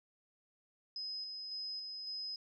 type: tone with tremolo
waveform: sine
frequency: 5060 Hz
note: D#8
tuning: 28 cents sharp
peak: -39 dBFS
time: 0.96-2.36 s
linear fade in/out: 2 ms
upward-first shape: square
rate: 1.8 Hz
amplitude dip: 30%
effects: none